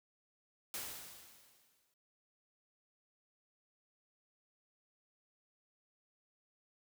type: noise with exponential decay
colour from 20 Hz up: white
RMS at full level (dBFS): -41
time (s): 0.74-1.94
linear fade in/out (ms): 1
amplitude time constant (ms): 260
effects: none